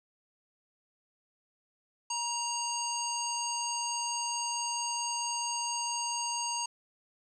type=harmonic tone with a mistuned harmonic; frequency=932.3 Hz; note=A#5; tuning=in tune; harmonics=1 / 3 / 5 / 7 / 9; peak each=-35 / -40 / -39 / -36 / -41 dBFS; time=2.1-6.66 s; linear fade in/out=5 ms; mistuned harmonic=1; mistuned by=+28 cents; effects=11-bit